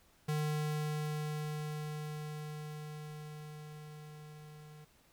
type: tone with level ramp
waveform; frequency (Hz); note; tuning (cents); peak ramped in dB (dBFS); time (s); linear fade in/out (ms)
square; 151.5; D#3; -46; -32 to -52; 0.28-4.85; 10
effects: pink hiss -67 dBFS RMS until 5.12 s